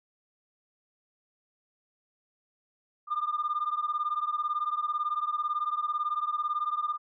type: beating tone pair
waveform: sine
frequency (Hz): 1199 / 1217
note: D6 / D#6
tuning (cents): +36 / -39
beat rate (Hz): 18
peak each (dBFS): -29 / -30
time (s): 3.07-6.98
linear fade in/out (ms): 50
effects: tanh soft clip ceiling -22 dBFS